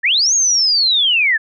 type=linear two-way sweep; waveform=sine; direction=up then down; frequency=1672 to 6645 to 1672 Hz; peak=-11 dBFS; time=0.03-1.38 s; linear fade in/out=20 ms; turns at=0.34 s; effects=none